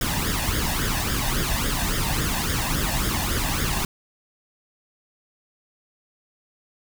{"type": "noise with flanger", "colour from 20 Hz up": "pink", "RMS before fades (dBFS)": -24, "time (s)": [0.01, 3.85], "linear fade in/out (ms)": 2, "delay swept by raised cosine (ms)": [0.58, 1.15], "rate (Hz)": 3.6, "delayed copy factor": 0.7, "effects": []}